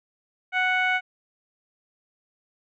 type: tone with low-pass filter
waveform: 15% pulse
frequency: 740 Hz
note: F#5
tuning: in tune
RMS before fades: -23 dBFS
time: 0.52-1.01 s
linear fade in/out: 50 ms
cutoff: 2100 Hz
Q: 2.2
effects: none